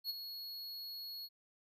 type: tone with ADSR envelope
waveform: square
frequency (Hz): 4335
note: C#8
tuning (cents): -39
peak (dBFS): -35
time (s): 0.04-1.29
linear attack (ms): 57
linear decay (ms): 22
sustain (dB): -9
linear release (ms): 43
effects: none